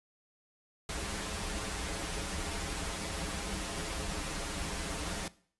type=noise with comb filter; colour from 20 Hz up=pink; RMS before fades=-37 dBFS; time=0.89-5.28 s; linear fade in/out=2 ms; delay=8.2 ms; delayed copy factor=-1; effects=noise-tail reverb RT60 0.5 s tail -19 dB re dry + resampled to 24000 Hz